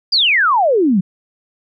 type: exponential sweep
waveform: sine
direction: down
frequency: 4974 to 172.4 Hz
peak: -10 dBFS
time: 0.12-1.01 s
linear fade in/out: 10 ms
effects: none